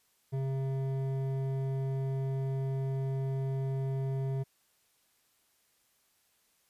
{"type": "tone with hard clipping", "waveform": "triangle", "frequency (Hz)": 134.4, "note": "C3", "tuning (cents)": 47, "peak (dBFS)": -32, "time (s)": [0.32, 4.44], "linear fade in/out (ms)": 20, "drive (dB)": 14, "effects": ["white hiss -71 dBFS RMS until 6.69 s", "resampled to 32000 Hz"]}